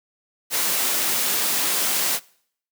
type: noise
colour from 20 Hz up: white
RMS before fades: -22 dBFS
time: 0.5-2.2 s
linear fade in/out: 50 ms
effects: noise-tail reverb RT60 0.6 s tail -23 dB re dry + high-pass 200 Hz 12 dB/octave